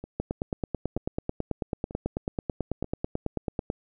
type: two click trains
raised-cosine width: 2 ms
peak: -14 / -24 dBFS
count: 33 / 4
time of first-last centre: 0.2-3.701 / 0.04-2.844 s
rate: 9.14 / 1.07 Hz
effects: none